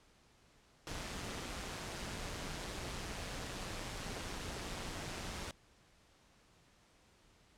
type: noise with amplitude modulation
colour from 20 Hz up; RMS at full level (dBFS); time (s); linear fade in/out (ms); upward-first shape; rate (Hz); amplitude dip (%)
pink; -41; 0.87-5.51; 0; sine; 181; 45
effects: pink hiss -67 dBFS RMS until 7.57 s + low-pass 8000 Hz 12 dB/octave